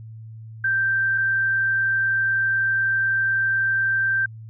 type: tone pair in turn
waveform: sine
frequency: 1568 / 1568 Hz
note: G6 / G6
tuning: 0 / 0 cents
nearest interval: unison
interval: 0 cents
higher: neither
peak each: -18 dBFS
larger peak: neither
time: 0.64-1.18 / 1.18-4.26 s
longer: second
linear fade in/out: 5 ms
effects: added 111 Hz sine -36 dBFS peak until 4.49 s